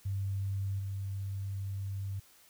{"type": "tone with level steps", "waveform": "sine", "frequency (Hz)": 98, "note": "G2", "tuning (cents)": 0, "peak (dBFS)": [-31, -34], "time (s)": [0.05, 2.2], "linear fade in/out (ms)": 10, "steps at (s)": 0.79, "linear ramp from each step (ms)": 5, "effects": ["white hiss -61 dBFS RMS until 2.49 s"]}